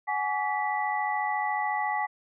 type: tone cluster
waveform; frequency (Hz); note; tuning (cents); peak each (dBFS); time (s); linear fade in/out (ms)
sine; 746 / 840 / 1143 / 1968; F#5 / G#5 / D6 / B6; +14 / +19 / -47 / -7; -34 / -28 / -35 / -32; 0.07-2.07; 20
effects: none

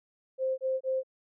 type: tone bursts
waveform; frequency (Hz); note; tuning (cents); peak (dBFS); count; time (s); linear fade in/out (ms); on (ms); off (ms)
sine; 524; C5; +2; -26; 3; 0.38-1.034; 50; 200; 27
effects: none

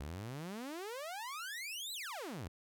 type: exponential two-way sweep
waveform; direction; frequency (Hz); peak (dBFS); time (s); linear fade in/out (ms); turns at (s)
sawtooth; up then down; 65.41 to 4128 to 71.8; -38; 0-2.48; 5; 1.93
effects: none

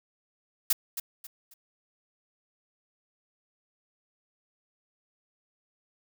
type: noise with echo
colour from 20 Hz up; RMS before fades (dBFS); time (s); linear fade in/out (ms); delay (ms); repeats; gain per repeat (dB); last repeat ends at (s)
blue; -23; 0.7-0.73; 5; 270; 3; -10; 1.54
effects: none

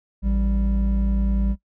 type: tone pair together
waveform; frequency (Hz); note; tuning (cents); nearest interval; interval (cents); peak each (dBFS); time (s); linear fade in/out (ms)
triangle; 55.35 / 196; A1 / G3; +11 / 0; octave + minor seventh; 2189; -16 / -22; 0.22-1.56; 50
effects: noise-tail reverb RT60 0.1 s tail -18 dB re dry + tanh soft clip ceiling -10 dBFS

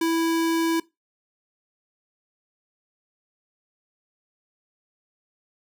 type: tone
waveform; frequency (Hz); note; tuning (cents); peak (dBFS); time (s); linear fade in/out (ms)
square; 329.6; E4; 0; -21; 0.01-0.8; 5
effects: noise-tail reverb RT60 0.2 s tail -20 dB re dry

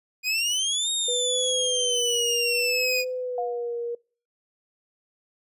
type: exponential two-way sweep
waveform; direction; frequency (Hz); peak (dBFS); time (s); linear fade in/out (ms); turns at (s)
25% pulse; up then down; 2458 to 3740 to 2458; -19; 0.23-3.05; 50; 0.91
type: tone with vibrato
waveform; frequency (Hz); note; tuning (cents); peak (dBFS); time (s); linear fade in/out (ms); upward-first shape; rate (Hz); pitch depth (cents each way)
sine; 490; B4; -14; -27; 1.08-3.95; 5; sine; 0.64; 64
type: tone with exponential decay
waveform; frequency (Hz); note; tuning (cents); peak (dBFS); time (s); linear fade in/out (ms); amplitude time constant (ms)
sine; 712; F5; +33; -25; 3.38-3.89; 2; 110
effects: noise-tail reverb RT60 0.4 s tail -26 dB re dry + resampled to 32000 Hz

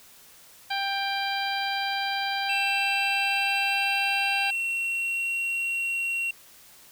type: harmonic tone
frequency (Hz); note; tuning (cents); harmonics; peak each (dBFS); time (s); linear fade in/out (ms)
790; G5; +13; 1 / 2 / 3 / 4 / 5 / 6; -29 / -32 / -34 / -35 / -36 / -37; 0.7-4.51; 10
type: tone with pitch glide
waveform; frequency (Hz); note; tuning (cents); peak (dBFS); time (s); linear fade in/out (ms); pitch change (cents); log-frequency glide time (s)
triangle; 2686 to 2739; E7 to F7; +32 to -34; -24; 2.49-6.31; 5; +34; 3.02-5.37
effects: white hiss -52 dBFS RMS until 6.91 s

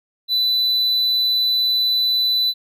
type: tone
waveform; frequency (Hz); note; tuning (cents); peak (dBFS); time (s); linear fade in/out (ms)
triangle; 3991; B7; +17; -14; 0.28-2.54; 50
effects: none

